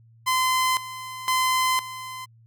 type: tone with tremolo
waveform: sawtooth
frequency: 1029 Hz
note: C6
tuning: 29 cents flat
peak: -16 dBFS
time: 0.26-2.26 s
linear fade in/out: 20 ms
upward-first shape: square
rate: 0.98 Hz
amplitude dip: 80%
effects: added 114 Hz sine -51 dBFS peak until 2.46 s